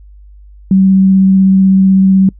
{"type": "tone with vibrato", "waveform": "sine", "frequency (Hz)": 191.4, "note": "G3", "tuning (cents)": -41, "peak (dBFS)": -4, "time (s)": [0.71, 2.29], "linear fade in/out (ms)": 2, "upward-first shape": "sine", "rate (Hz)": 16, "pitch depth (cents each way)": 9, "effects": ["noise-tail reverb RT60 0.1 s tail -26 dB re dry", "added 50 Hz sine -34 dBFS peak until 2.39 s"]}